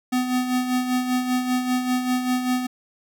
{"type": "tone with tremolo", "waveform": "square", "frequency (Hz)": 251.7, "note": "B3", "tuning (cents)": 33, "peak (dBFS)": -19, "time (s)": [0.12, 2.67], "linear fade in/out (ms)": 10, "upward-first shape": "sine", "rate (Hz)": 5.1, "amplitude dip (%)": 55, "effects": []}